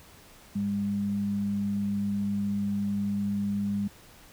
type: tone pair together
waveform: sine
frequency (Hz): 101.65 / 201.9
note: G#2 / G#3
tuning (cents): -37 / -49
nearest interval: octave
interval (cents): 1188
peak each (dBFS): -38 / -26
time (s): 0.55-3.88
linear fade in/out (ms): 10
effects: pink hiss -53 dBFS RMS until 4.32 s